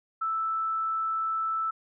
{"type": "tone", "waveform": "sine", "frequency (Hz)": 1318.5, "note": "E6", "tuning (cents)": 0, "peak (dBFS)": -26, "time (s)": [0.21, 1.71], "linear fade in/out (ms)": 10, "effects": []}